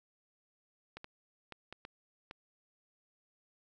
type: clicks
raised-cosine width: 0.3 ms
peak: -29 dBFS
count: 6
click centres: 0.97 / 1.044 / 1.523 / 1.726 / 1.851 / 2.311 s
effects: none